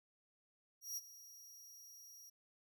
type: tone with ADSR envelope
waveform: sawtooth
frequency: 5690 Hz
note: F8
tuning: 31 cents sharp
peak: -37 dBFS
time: 0.81-2.3 s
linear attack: 160 ms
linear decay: 30 ms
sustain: -16 dB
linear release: 10 ms
effects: none